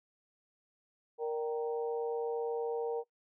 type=harmonic tone with a mistuned harmonic; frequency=155.56 Hz; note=D#3; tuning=in tune; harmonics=3 / 4 / 5 / 6; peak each=-32 / -46 / -42 / -47 dBFS; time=1.18-3.04 s; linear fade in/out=50 ms; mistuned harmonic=4; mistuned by=-77 cents; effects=noise-tail reverb RT60 0.1 s tail -20 dB re dry